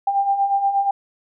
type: beating tone pair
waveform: sine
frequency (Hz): 787 / 795.4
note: G5 / G5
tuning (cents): +7 / +25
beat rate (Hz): 8.4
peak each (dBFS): -24 / -17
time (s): 0.07-0.91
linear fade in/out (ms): 5
effects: none